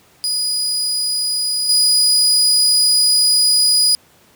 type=tone with level steps; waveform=30% pulse; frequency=4933 Hz; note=D#8; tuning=16 cents flat; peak=-14 / -8 dBFS; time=0.24-3.95 s; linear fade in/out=0 ms; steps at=1.69 s; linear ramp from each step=5 ms; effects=pink hiss -51 dBFS RMS until 4.35 s + high-pass 100 Hz 12 dB/octave